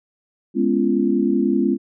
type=chord; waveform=sine; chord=C# dominant seventh; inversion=second; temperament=equal with one note detuned; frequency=207.7 / 246.9 / 277.2 / 342.6 Hz; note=G#3 / B3 / C#4 / E#4; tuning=0 / 0 / 0 / -33 cents; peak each=-21 dBFS; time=0.54-1.78 s; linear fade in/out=50 ms; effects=none